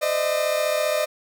40% pulse tone cluster, 514 / 605 / 640 Hz, C5 / D#5 / D#5, -31 / -49 / +49 cents, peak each -29 / -21 / -27 dBFS, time 0.01-1.06 s, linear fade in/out 20 ms, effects none

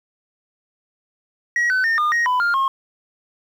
sine tone with pitch steps, 1908 / 1514 / 1822 / 1213 / 1877 / 999 / 1403 / 1077 Hz, A#6 / F#6 / A#6 / D#6 / A#6 / B5 / F6 / C6, +40 / +39 / -40 / -44 / +11 / +20 / +8 / +50 cents, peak -13 dBFS, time 1.56-2.68 s, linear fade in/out 2 ms, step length 140 ms, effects tanh soft clip ceiling -15 dBFS + 8-bit

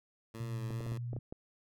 15% pulse tone with vibrato, 111.9 Hz, A2, 30 cents sharp, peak -37 dBFS, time 0.34-0.98 s, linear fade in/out 5 ms, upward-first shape sine, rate 2.4 Hz, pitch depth 37 cents each way
sine tone, 120 Hz, B2, 49 cents flat, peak -36 dBFS, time 0.4-1.19 s, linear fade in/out 5 ms
clicks, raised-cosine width 2 ms, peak -29 dBFS, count 7, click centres 0.706 / 0.807 / 0.865 / 0.92 / 1.132 / 1.165 / 1.325 s
effects none

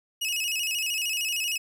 sawtooth tone with vibrato, 2729 Hz, F7, 41 cents flat, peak -23 dBFS, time 0.21-1.58 s, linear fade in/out 10 ms, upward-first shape square, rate 13 Hz, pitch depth 95 cents each way, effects none

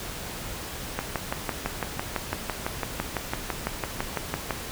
click train, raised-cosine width 0.5 ms, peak -11 dBFS, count 22, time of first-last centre 0.99-4.508 s, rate 5.97 Hz, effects pink hiss -36 dBFS RMS until 4.71 s

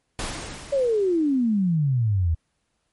pink noise with exponential decay, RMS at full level -28 dBFS, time 0.19-1.76 s, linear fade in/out 2 ms, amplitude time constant 340 ms
sine exponential sweep, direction down, 575 to 77.78 Hz, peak -18 dBFS, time 0.72-2.35 s, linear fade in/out 10 ms
effects pink hiss -73 dBFS RMS until 2.92 s + MP3 48 kbps

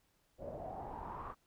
pink noise with low-pass filter sweep, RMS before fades -45 dBFS, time 0.38-1.35 s, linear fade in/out 50 ms, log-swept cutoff 550 to 1200 Hz, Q 6.5, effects pink hiss -75 dBFS RMS until 1.46 s

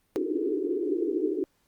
pink band-pass noise, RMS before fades -28 dBFS, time 0.16-1.44 s, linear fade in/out 0 ms, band 290 to 440 Hz, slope 96 dB/octave, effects pink hiss -70 dBFS RMS until 1.67 s + Opus 32 kbps

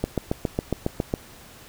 click train, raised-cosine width 2 ms, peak -9 dBFS, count 9, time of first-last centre 0.04-1.139 s, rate 7.28 Hz, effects pink hiss -47 dBFS RMS until 1.68 s

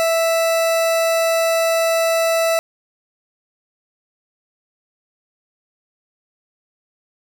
40% pulse tone, 659.3 Hz, E5, in tune, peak -14 dBFS, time 0-2.59 s, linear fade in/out 0 ms, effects none

